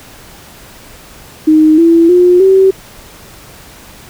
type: tone with pitch steps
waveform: sine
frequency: 311.1 / 333.4 / 357.4 / 383 Hz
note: D#4 / E4 / F4 / G4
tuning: 0 / +20 / +40 / -40 cents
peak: -3 dBFS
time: 1.47-2.71 s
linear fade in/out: 10 ms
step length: 310 ms
effects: pink hiss -36 dBFS RMS until 4.09 s